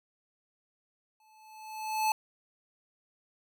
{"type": "tone with exponential growth", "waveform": "square", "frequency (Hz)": 868, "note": "A5", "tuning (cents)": -24, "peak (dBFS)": -24, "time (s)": [1.2, 2.12], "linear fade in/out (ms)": 2, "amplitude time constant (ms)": 200, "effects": []}